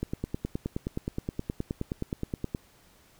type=click train; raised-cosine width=3 ms; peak=-17 dBFS; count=25; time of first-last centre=0.03-2.548 s; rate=9.53 Hz; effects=pink hiss -60 dBFS RMS until 3.19 s